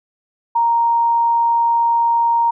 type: tone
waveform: sine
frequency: 932.3 Hz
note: A#5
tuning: in tune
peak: -12 dBFS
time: 0.55-2.51 s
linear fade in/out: 10 ms
effects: none